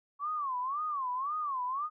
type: tone with vibrato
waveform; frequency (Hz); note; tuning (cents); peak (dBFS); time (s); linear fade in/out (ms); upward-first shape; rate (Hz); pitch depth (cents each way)
sine; 1108.7; C#6; 0; -31; 0.19-1.9; 50; sine; 1.9; 200
effects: none